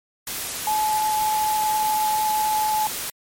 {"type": "tone in noise", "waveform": "sine", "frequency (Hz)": 859, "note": "A5", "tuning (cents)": -42, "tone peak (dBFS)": -19, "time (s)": [0.67, 2.87], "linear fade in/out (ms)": 2, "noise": "white", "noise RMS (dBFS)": -29, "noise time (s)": [0.27, 3.1], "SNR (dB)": 7, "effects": ["MP3 64 kbps"]}